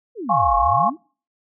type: exponential two-way sweep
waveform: sine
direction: down then up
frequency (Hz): 508 to 44.78 to 358.5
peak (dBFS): -26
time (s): 0.15-0.97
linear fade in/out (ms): 50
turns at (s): 0.56
type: chord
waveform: sine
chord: Db major seventh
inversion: first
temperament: equal with one note detuned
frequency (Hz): 698.5 / 830.6 / 1074.1 / 1108.7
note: F5 / Ab5 / C6 / Db6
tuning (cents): 0 / 0 / +45 / 0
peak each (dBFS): -20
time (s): 0.29-0.9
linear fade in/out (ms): 10
effects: noise-tail reverb RT60 0.4 s tail -25 dB re dry